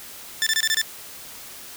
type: tone bursts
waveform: 15% pulse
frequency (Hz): 1770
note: A6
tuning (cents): +10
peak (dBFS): -12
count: 6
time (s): 0.42-0.815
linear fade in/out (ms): 0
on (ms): 45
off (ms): 25
effects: white hiss -40 dBFS RMS until 1.76 s